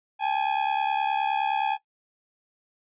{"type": "ring-modulated tone", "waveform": "45% pulse", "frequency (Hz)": 830.6, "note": "G#5", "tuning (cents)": 0, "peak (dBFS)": -20, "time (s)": [0.19, 1.78], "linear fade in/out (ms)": 50, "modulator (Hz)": 34.8, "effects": ["noise-tail reverb RT60 0.1 s tail -19 dB re dry", "resampled to 8000 Hz"]}